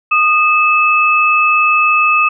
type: tone pair together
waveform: sine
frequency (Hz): 1230 / 2603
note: D#6 / E7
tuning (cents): -20 / -22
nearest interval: octave + minor second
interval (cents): 1298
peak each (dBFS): -11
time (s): 0.11-2.29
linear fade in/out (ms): 10
effects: none